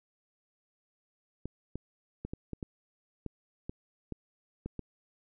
clicks, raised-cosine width 3 ms, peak -24 dBFS, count 11, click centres 1.456 / 1.756 / 2.25 / 2.335 / 2.533 / 2.628 / 3.263 / 3.695 / 4.123 / 4.66 / 4.793 s, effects none

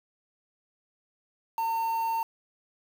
triangle tone with quantisation, 908 Hz, A#5, 46 cents flat, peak -24 dBFS, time 1.58-2.23 s, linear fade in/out 2 ms, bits 7, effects none

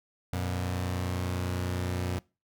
sawtooth tone pair together, 89.95 / 120 Hz, F#2 / B2, -48 / -49 cents, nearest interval perfect fourth, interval 499 cents, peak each -26 / -32 dBFS, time 0.33-2.19 s, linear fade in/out 0 ms, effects noise-tail reverb RT60 0.3 s tail -24 dB re dry

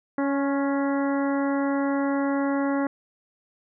harmonic tone with a mistuned harmonic, 278.8 Hz, C#4, 10 cents sharp, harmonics 1 / 2 / 3 / 4 / 5 / 6 / 7, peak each -23 / -29 / -33 / -35 / -37 / -39 / -40 dBFS, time 0.18-2.87 s, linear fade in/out 2 ms, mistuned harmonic 4, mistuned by -26 cents, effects none

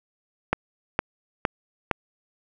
click train, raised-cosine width 0.5 ms, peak -5 dBFS, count 4, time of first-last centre 0.53-1.912 s, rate 2.17 Hz, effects none

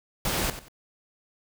pink noise with echo, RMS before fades -27 dBFS, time 0.25-0.5 s, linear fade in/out 2 ms, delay 92 ms, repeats 2, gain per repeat -12 dB, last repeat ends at 0.684 s, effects none

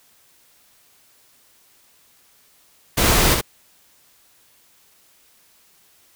pink noise with echo, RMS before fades -17 dBFS, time 2.97-3.35 s, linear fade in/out 10 ms, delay 63 ms, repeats 1, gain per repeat -4 dB, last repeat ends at 3.413 s, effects white hiss -56 dBFS RMS until 6.15 s

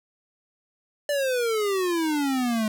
square exponential sweep, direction down, 590 to 212.3 Hz, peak -23 dBFS, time 1.09-2.68 s, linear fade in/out 2 ms, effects none

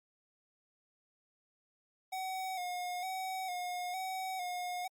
square tone with vibrato, 736 Hz, F#5, 9 cents flat, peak -37 dBFS, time 2.12-4.88 s, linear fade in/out 10 ms, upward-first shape square, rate 1.1 Hz, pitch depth 43 cents each way, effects Opus 48 kbps

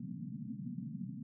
white band-pass noise, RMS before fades -43 dBFS, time 0-1.23 s, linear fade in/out 5 ms, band 120 to 260 Hz, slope 96 dB/octave, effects none

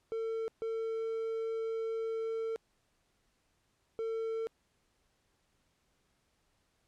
triangle tone bursts at uneven times, 449.6 Hz, A4, 37 cents sharp, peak -31 dBFS, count 3, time 0.12-0.48 / 0.62-2.56 / 3.99-4.47 s, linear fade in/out 0 ms, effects pink hiss -75 dBFS RMS until 6.87 s + low-pass 10000 Hz 12 dB/octave

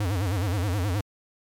square tone with vibrato, 95.8 Hz, G2, 39 cents flat, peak -24 dBFS, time 0-1.01 s, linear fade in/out 5 ms, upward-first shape sine, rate 9.5 Hz, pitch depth 190 cents each way, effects MP3 96 kbps

